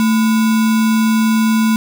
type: tone with sample-and-hold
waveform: sine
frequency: 221.4 Hz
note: A3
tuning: 11 cents sharp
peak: -10 dBFS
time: 0-1.76 s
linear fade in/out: 0 ms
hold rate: 1225 Hz
effects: none